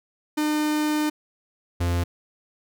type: tone pair in turn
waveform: 45% pulse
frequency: 302.8 / 86.81 Hz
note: D#4 / F2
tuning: -47 / -10 cents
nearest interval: octave + minor seventh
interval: 2163 cents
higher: first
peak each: -21 dBFS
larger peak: neither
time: 0.37-1.1 / 1.8-2.04 s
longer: first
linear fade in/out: 10 ms
effects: none